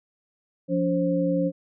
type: tone cluster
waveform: sine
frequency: 175.1 / 286.5 / 530 Hz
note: F3 / D4 / C5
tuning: +5 / -43 / +22 cents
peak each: -25 dBFS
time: 0.68-1.52 s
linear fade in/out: 50 ms
effects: none